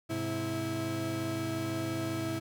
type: tone cluster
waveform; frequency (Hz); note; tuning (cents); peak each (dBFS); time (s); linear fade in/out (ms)
35% pulse; 104 / 129.7 / 326.3; G#2 / C3 / E4; +3 / -15 / -18; -37 / -37 / -32; 0.09-2.4; 20
effects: none